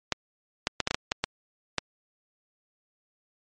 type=clicks; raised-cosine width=0.2 ms; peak=-7 dBFS; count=9; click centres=0.123 / 0.671 / 0.803 / 0.874 / 0.91 / 0.945 / 1.119 / 1.24 / 1.783 s; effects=MP3 48 kbps